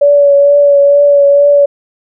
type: tone with vibrato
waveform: sine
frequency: 570 Hz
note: C#5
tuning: 48 cents sharp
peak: -3 dBFS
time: 0.01-1.66 s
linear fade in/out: 10 ms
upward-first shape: triangle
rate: 2.2 Hz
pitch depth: 23 cents each way
effects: none